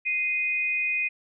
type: tone pair together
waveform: sine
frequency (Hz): 2092 / 2484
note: C7 / D#7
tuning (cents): -1 / -3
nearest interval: minor third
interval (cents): 298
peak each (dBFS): -31 / -24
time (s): 0.05-1.09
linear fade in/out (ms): 20
effects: none

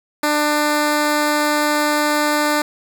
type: tone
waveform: 10% pulse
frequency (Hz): 298.1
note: D4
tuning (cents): +26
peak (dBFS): -7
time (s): 0.23-2.62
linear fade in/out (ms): 5
effects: none

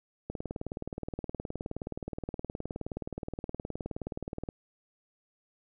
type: click train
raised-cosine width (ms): 2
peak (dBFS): -22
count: 81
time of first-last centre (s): 0.3-4.488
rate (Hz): 19.1
effects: none

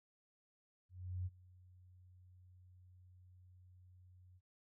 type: tone with ADSR envelope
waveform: sine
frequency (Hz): 91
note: F#2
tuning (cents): -28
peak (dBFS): -37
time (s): 0.89-4.41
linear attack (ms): 370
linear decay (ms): 34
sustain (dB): -23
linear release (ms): 46
effects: none

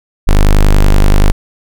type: tone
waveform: square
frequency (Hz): 25.25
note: G#0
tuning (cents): -48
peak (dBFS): -4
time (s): 0.27-1.32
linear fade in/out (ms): 10
effects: none

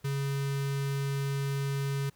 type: tone with notch filter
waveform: square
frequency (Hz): 138.59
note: C#3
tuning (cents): 0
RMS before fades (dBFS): -31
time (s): 0.04-2.1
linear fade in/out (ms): 10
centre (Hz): 720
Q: 1.7
effects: pink hiss -65 dBFS RMS until 2.15 s

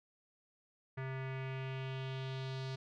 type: tone with low-pass filter sweep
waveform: square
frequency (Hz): 132.3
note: C3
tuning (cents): +20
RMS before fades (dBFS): -41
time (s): 0.97-2.76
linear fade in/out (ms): 10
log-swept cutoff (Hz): 1900 to 4500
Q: 2.6
effects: none

